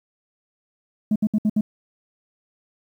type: tone bursts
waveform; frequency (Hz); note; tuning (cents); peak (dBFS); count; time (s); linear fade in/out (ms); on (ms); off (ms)
sine; 213.3; G#3; +46; -14; 5; 1.11-1.61; 5; 48; 65
effects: tanh soft clip ceiling -14 dBFS + 9-bit